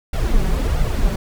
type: noise with flanger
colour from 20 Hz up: brown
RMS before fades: -17 dBFS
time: 0.13-1.16 s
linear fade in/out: 5 ms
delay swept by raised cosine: 1.4 to 5.3 ms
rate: 1.5 Hz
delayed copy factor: +0.65
effects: none